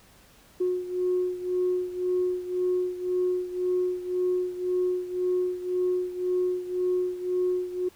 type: beating tone pair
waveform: sine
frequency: 362.5 / 364.4 Hz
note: F#4 / F#4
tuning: -35 / -26 cents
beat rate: 1.9 Hz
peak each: -25 / -29 dBFS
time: 0.6-7.89 s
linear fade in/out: 10 ms
effects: tanh soft clip ceiling -17 dBFS + pink hiss -56 dBFS RMS until 7.95 s